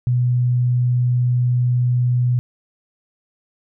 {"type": "tone", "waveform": "sine", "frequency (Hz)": 123.47, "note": "B2", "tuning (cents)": 0, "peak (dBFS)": -14, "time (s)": [0.07, 2.39], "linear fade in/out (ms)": 0, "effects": []}